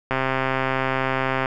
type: click train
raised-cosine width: 0.5 ms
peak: -7 dBFS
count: 179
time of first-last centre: 0.11-1.458 s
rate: 132 Hz
effects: none